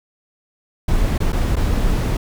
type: noise with dropouts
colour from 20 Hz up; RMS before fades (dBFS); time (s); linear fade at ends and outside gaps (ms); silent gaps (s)
brown; -17; 0.88-2.17; 5; 1.18-1.202 / 1.322-1.328 / 1.557-1.565
effects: none